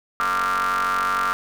40% pulse ring-modulated tone, 93 Hz, F#2, 9 cents sharp, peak -16 dBFS, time 0.2-1.33 s, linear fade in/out 0 ms, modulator 1280 Hz, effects none

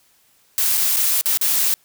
blue noise with dropouts, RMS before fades -18 dBFS, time 0.58-1.74 s, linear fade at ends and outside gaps 0 ms, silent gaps 0.772-0.776 / 0.962-0.968 / 1.211-1.258 / 1.373-1.413 s, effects white hiss -58 dBFS RMS until 1.84 s

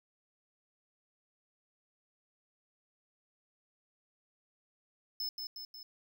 square tone with echo, 5230 Hz, E8, 15 cents flat, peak -35 dBFS, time 5.2-5.29 s, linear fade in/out 2 ms, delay 180 ms, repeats 3, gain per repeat -4 dB, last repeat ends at 5.83 s, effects none

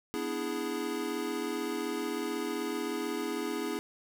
square chord, E dominant seventh, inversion second, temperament equal, 246.9 / 293.7 / 329.6 / 415.3 Hz, B3 / D4 / E4 / G#4, 0 / 0 / 0 / 0 cents, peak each -40 / -39 / -38 / -37 dBFS, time 0.14-3.79 s, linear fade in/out 0 ms, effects none

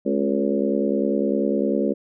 harmonic tone with a mistuned harmonic, 70 Hz, C#2, 18 cents sharp, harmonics 3 / 4 / 5 / 6 / 7 / 8, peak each -24 / -25 / -26 / -27 / -27 / -28 dBFS, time 0.05-1.94 s, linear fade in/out 20 ms, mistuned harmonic 4, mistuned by -44 cents, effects none

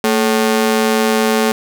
sawtooth ring-modulated tone, 329.6 Hz, E4, in tune, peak -5 dBFS, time 0.04-1.52 s, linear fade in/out 2 ms, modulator 104 Hz, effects none

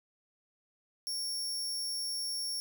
sawtooth tone, 5490 Hz, F8, 31 cents flat, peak -31 dBFS, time 1.07-2.6 s, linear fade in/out 0 ms, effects none

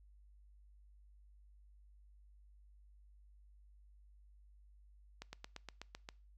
slowing click train, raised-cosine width 0.2 ms, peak -29 dBFS, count 8, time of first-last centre 5.22-6.089 s, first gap 110 ms, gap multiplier 1.04, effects noise-tail reverb RT60 0.4 s tail -23 dB re dry + added 50 Hz sine -60 dBFS peak until 6.37 s

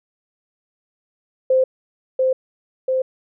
sine tone with echo, 520 Hz, C5, 11 cents flat, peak -12 dBFS, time 1.5-1.64 s, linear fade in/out 5 ms, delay 690 ms, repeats 2, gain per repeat -2 dB, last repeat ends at 3.02 s, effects none

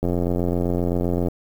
click train, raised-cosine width 2 ms, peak -10 dBFS, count 111, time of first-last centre 0.03-1.284 s, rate 87.7 Hz, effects 7-bit

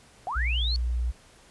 sine linear sweep, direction up, 676 to 4468 Hz, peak -28 dBFS, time 0.27-0.76 s, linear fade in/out 0 ms
sine tone, 60.2 Hz, B1, 44 cents flat, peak -24 dBFS, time 0.35-1.12 s, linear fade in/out 20 ms
effects pink hiss -55 dBFS RMS until 1.5 s + resampled to 24000 Hz

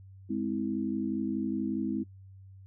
sine chord, Ab augmented, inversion none, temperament just, 207.7 / 259.6 / 324.5 Hz, Ab3 / C4 / E4, 0 / -13 / -27 cents, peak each -33 dBFS, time 0.29-2.04 s, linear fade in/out 20 ms, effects noise-tail reverb RT60 0.1 s tail -18 dB re dry + added 96 Hz sine -48 dBFS peak until 2.66 s

